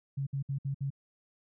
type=tone bursts; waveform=sine; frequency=137.9 Hz; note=C#3; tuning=9 cents flat; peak=-30 dBFS; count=5; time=0.17-0.904 s; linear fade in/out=10 ms; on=98 ms; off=61 ms; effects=none